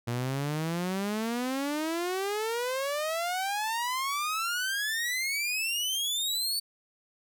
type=exponential sweep; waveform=sawtooth; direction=up; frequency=116.54 to 4544 Hz; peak=-25 dBFS; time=0.07-6.6 s; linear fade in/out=10 ms; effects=none